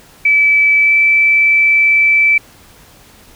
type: tone with pitch glide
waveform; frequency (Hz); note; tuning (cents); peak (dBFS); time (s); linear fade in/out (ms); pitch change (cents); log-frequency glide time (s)
sine; 2304 to 2319; D7 to D7; -34 to -22; -7; 0.25-2.38; 5; +12; 0.8-0.93
effects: pink hiss -43 dBFS RMS until 3.35 s